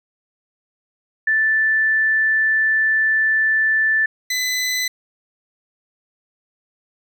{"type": "tone pair in turn", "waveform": ["sine", "20% pulse"], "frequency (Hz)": [1760, 2009], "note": ["A6", "B6"], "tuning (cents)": [0, 29], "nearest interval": "major second", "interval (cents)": 229, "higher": "second", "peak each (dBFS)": -14, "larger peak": "neither", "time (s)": [[1.27, 4.06], [4.3, 4.88]], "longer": "first", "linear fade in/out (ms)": 5, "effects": []}